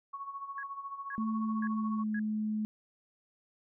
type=tone with tremolo; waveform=sine; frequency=1108.7 Hz; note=C#6; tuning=in tune; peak=-36 dBFS; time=0.13-2.04 s; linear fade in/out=10 ms; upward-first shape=sine; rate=14 Hz; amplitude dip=65%
type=tone bursts; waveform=sine; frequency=1661.2 Hz; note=G#6; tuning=in tune; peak=-38 dBFS; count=4; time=0.58-2.194 s; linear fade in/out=2 ms; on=51 ms; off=470 ms
type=tone with pitch glide; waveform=sine; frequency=220 to 214.5 Hz; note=A3 to A3; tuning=0 to -44 cents; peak=-30 dBFS; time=1.18-2.65 s; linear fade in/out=0 ms; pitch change=-44 cents; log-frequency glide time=1.29-2.11 s
effects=none